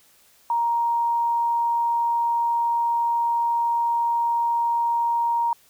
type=tone; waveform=sine; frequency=937 Hz; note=A#5; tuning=9 cents sharp; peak=-19 dBFS; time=0.5-5.53 s; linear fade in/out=2 ms; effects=white hiss -57 dBFS RMS until 5.69 s